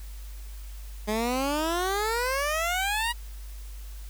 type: exponential sweep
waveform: 15% pulse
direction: up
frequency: 207.7 to 969 Hz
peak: -19 dBFS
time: 1.07-3.13 s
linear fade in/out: 20 ms
effects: added 50 Hz sine -37 dBFS peak until 4.09 s + white hiss -52 dBFS RMS until 4.09 s